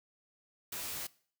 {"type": "noise with comb filter", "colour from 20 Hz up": "white", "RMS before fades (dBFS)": -40, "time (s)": [0.72, 1.07], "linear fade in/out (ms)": 5, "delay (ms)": 14, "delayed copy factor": 0.6, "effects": ["noise-tail reverb RT60 0.5 s tail -21 dB re dry"]}